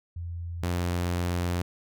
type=tone pair in turn; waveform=sine / sawtooth; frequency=85.5 / 87.9 Hz; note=F2 / F2; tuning=-36 / +12 cents; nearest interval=unison; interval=48 cents; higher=second; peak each=-32 / -22 dBFS; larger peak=second; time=0.16-0.63 / 0.63-1.62 s; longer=second; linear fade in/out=5 ms; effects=none